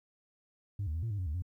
sine tone with pitch steps, 100.2 / 77.2 / 82.1 / 114.3 / 101.9 / 91.3 / 74.6 / 89.9 Hz, G2 / D#2 / E2 / A#2 / G#2 / F#2 / D2 / F#2, +38 / -13 / -6 / -34 / -32 / -23 / +28 / -49 cents, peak -30 dBFS, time 0.79-1.422 s, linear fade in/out 5 ms, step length 79 ms, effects tanh soft clip ceiling -30 dBFS + 12-bit

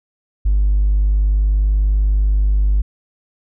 sine tone with hard clipping, 50.2 Hz, G1, 42 cents sharp, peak -12 dBFS, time 0.45-2.82 s, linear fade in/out 10 ms, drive 1 dB, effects none

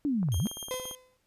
sine linear two-way sweep, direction down then up, 303.4 to 73.42 to 237.6 Hz, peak -25 dBFS, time 0.05-0.47 s, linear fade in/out 0 ms, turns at 0.38 s
click train, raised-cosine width 1 ms, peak -30 dBFS, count 13, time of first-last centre 0.23-0.912 s, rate 17.6 Hz
15% pulse tone with tremolo, 3208 Hz, G7, 39 cents sharp, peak -29 dBFS, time 0.32-0.95 s, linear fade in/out 0 ms, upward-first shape triangle, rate 7.6 Hz, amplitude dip 45%
35% pulse tone with exponential decay, 509 Hz, C5, 48 cents flat, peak -28 dBFS, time 0.71-1.17 s, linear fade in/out 0 ms, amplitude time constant 100 ms
effects pink hiss -73 dBFS RMS until 1.26 s + resampled to 32000 Hz

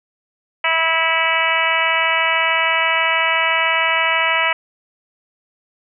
harmonic tone, 326.1 Hz, E4, 19 cents flat, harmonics 2 / 3 / 4 / 5 / 6 / 7 / 8 / 9, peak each -25 / -22 / -23 / -26 / -21 / -20 / -24 / -24 dBFS, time 0.64-4.53 s, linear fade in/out 5 ms, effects none

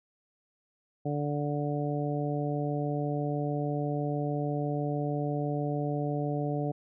harmonic tone, 146.2 Hz, D3, 7 cents flat, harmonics 1 / 2 / 3 / 4 / 5, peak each -31 / -34 / -36 / -37 / -38 dBFS, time 1.05-6.72 s, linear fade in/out 10 ms, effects none

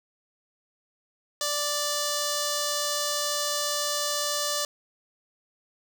5% pulse tone with notch filter, 587.3 Hz, D5, in tune, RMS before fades -28 dBFS, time 1.41-4.65 s, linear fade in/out 2 ms, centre 2300 Hz, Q 1.4, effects none

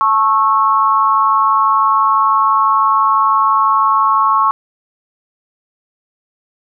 sine tone with amplitude modulation, 1097 Hz, C#6, 18 cents flat, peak -5 dBFS, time 0.01-4.51 s, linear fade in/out 0 ms, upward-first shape sine, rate 220 Hz, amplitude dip 90%, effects none

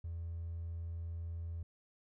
triangle tone with hard clipping, 83.8 Hz, E2, 29 cents sharp, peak -39 dBFS, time 0.04-1.63 s, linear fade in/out 5 ms, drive 3 dB, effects none

